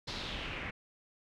pink noise with low-pass filter sweep, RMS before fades -40 dBFS, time 0.07-0.71 s, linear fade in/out 10 ms, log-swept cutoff 4600 to 2100 Hz, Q 3.1, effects none

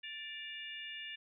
harmonic tone with a mistuned harmonic, 587.3 Hz, D5, in tune, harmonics 3 / 4 / 5 / 6, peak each -48 / -50 / -45 / -52 dBFS, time 0.03-1.16 s, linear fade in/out 10 ms, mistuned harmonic 5, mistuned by -57 cents, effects none

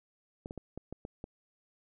clicks, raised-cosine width 2 ms, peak -27 dBFS, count 7, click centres 0.459 / 0.509 / 0.577 / 0.776 / 0.926 / 1.051 / 1.241 s, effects none

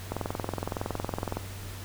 click train, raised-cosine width 1 ms, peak -16 dBFS, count 28, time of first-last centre 0.12-1.37 s, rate 21.6 Hz, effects added 96 Hz sine -39 dBFS peak until 1.84 s + pink hiss -44 dBFS RMS until 1.84 s

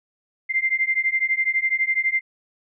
sine beating tone pair, 2086 / 2098 Hz, C7 / C7, -6 / +4 cents, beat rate 12 Hz, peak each -22 dBFS, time 0.49-2.21 s, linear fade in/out 20 ms, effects none

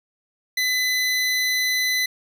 25% pulse tone, 2010 Hz, B6, 30 cents sharp, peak -16 dBFS, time 0.57-2.06 s, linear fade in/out 5 ms, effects none

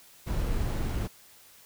brown noise with sample-and-hold, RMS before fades -29 dBFS, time 0.26-1.08 s, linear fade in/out 20 ms, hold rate 11025 Hz, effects white hiss -55 dBFS RMS until 1.65 s

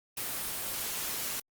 white noise, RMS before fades -35 dBFS, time 0.17-1.4 s, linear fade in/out 5 ms, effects Opus 24 kbps

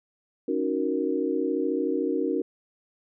sine chord, D# minor seventh, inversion third, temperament equal, 277.2 / 311.1 / 370 / 466.2 Hz, C#4 / D#4 / F#4 / A#4, 0 / 0 / 0 / 0 cents, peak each -29 dBFS, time 0.48-2.42 s, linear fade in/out 5 ms, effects none

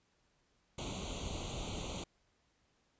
pink noise with comb filter, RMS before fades -41 dBFS, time 0.78-2.04 s, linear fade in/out 5 ms, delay 0.29 ms, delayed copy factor +1, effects pink hiss -75 dBFS RMS until 2.99 s + resampled to 16000 Hz

